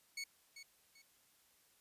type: tone with echo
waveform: 20% pulse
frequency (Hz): 2217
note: C#7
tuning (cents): 0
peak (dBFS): -36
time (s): 0.17-0.24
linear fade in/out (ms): 5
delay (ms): 390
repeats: 2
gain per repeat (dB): -10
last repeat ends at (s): 1.02
effects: white hiss -71 dBFS RMS until 1.8 s + resampled to 32000 Hz